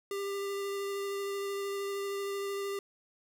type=tone with vibrato; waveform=square; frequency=397.9 Hz; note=G4; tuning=26 cents sharp; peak=-34 dBFS; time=0.11-2.79 s; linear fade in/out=2 ms; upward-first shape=sine; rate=13 Hz; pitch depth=10 cents each way; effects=none